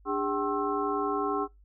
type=tone cluster; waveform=sine; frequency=295.1 / 406 / 766 / 1071 / 1322 Hz; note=D4 / G#4 / G5 / C6 / E6; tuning=+8 / -39 / -40 / +40 / +5 cents; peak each=-33 / -31 / -34 / -32 / -35 dBFS; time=0.05-1.48 s; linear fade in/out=50 ms; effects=noise-tail reverb RT60 0.2 s tail -25 dB re dry + added 50 Hz sine -54 dBFS peak until 1.64 s